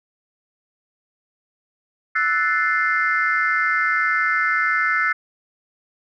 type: chord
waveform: sine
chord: F# half-diminished seventh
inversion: third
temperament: equal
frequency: 1318.5 / 1480 / 1760 / 2093 Hz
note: E6 / F#6 / A6 / C7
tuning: 0 / 0 / 0 / 0 cents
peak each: -22 dBFS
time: 2.15-5.13 s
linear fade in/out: 10 ms
effects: tanh soft clip ceiling -8 dBFS